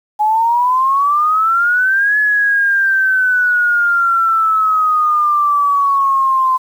sine exponential two-way sweep, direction up then down, 838 to 1707 to 1031 Hz, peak -10 dBFS, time 0.19-6.58 s, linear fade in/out 20 ms, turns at 2.18 s, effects 7-bit

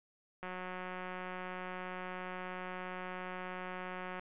click train, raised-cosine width 0.5 ms, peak -28 dBFS, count 690, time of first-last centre 0.43-4.195 s, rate 183 Hz, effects resampled to 8000 Hz

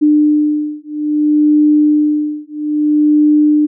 sine beating tone pair, 299.6 / 300.21 Hz, D4 / D4, +35 / +38 cents, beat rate 0.61 Hz, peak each -12 dBFS, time 0.01-3.67 s, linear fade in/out 20 ms, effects none

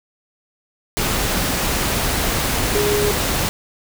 sine tone in noise, 413.8 Hz, G#4, 6 cents flat, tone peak -17 dBFS, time 2.75-3.11 s, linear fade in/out 0 ms, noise pink, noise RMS -20 dBFS, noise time 0.97-3.49 s, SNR 0 dB, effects none

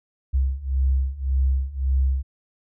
sine beating tone pair, 65.4 / 67.2 Hz, C2 / C2, 0 / +47 cents, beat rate 1.8 Hz, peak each -23 / -21 dBFS, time 0.33-2.23 s, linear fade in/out 20 ms, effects none

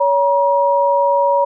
sine tone pair together, 563.3 / 954 Hz, C#5 / A#5, +28 / +40 cents, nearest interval major sixth, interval 912 cents, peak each -14 dBFS, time 0-1.45 s, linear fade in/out 10 ms, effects none

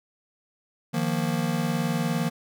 square chord, Eb suspended second, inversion none, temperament just, 155.56 / 175.01 / 233.3 Hz, Eb3 / F3 / Bb3, 0 / +4 / +2 cents, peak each -29 dBFS, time 0.93-2.3 s, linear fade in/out 20 ms, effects none

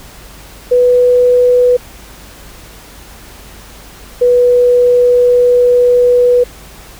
sine tone pair in turn, 493.9 / 490.5 Hz, B4 / B4, 0 / -12 cents, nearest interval unison, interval 12 cents, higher first, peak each -5 dBFS, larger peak neither, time 0.71-1.77 / 4.21-6.44 s, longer second, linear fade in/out 10 ms, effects added 50 Hz sine -38 dBFS peak until 6.99 s + pink hiss -36 dBFS RMS until 6.99 s

